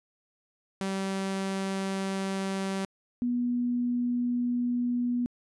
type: tone pair in turn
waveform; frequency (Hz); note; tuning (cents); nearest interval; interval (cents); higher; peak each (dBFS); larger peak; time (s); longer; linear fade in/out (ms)
sawtooth / sine; 193.2 / 243.4; G3 / B3; -25 / -25; major third; 400; second; -25; neither; 0.81-2.85 / 3.22-5.26; neither; 0
effects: resampled to 24000 Hz